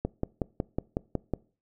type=click train; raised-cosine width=2 ms; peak=-14 dBFS; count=8; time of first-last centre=0.05-1.337 s; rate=5.44 Hz; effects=noise-tail reverb RT60 0.4 s tail -23 dB re dry